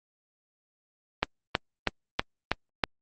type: click train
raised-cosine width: 0.3 ms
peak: -6 dBFS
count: 6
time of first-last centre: 1.23-2.838 s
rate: 3.11 Hz
effects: Opus 32 kbps